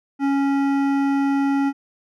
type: tone with hard clipping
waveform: sine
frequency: 277.2 Hz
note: C#4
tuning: in tune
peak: -19 dBFS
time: 0.19-1.73 s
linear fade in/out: 50 ms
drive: 13 dB
effects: none